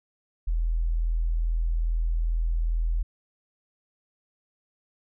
sine tone, 41.2 Hz, E1, in tune, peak -22 dBFS, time 0.47-3.03 s, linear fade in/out 10 ms, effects none

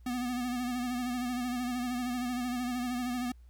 square tone with vibrato, 246.9 Hz, B3, in tune, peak -32 dBFS, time 0.06-3.32 s, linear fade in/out 5 ms, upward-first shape sine, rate 13 Hz, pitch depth 46 cents each way, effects added 60 Hz sine -51 dBFS peak until 3.49 s + pink hiss -74 dBFS RMS until 3.49 s

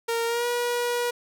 sawtooth tone with pitch glide, 462.7 to 482.3 Hz, A#4 to B4, -13 to -41 cents, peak -20 dBFS, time 0.08-1.11 s, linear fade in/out 10 ms, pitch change +72 cents, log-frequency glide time 0.26-0.46 s, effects none

